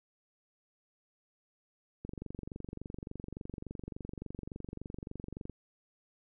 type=click train; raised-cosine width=3 ms; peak=-28 dBFS; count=82; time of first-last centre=2.05-5.497 s; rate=23.5 Hz; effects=none